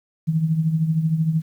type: tone with tremolo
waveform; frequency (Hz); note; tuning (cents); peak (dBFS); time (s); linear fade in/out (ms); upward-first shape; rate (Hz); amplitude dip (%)
sine; 160; D#3; +49; -14; 0.27-1.42; 20; triangle; 13; 70
effects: 9-bit